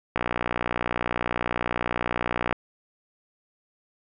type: click train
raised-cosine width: 0.5 ms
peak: -9 dBFS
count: 143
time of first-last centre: 0.16-2.527 s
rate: 60 Hz
effects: none